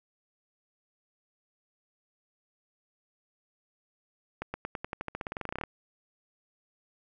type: accelerating click train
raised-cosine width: 0.5 ms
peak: -19 dBFS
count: 21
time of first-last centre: 4.42-5.637 s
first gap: 120 ms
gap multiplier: 0.92
effects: none